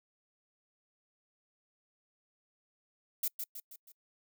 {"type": "noise with echo", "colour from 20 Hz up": "violet", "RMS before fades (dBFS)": -32, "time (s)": [3.23, 3.28], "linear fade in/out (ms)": 5, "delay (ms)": 160, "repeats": 4, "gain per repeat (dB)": -6, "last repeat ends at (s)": 3.92, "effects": ["noise-tail reverb RT60 0.1 s tail -26 dB re dry"]}